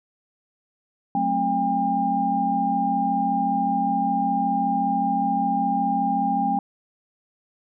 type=tone cluster; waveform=sine; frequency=187.7 / 221.8 / 267 / 802 Hz; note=F#3 / A3 / C4 / G5; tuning=+25 / +14 / +35 / +39 cents; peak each=-29 / -28 / -28 / -21 dBFS; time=1.15-6.59 s; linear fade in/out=2 ms; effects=none